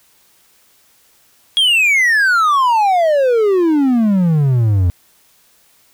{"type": "exponential sweep", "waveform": "triangle", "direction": "down", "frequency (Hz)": [3322, 85.1], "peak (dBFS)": -8, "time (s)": [1.57, 4.9], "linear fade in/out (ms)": 0, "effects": ["white hiss -53 dBFS RMS until 5.93 s"]}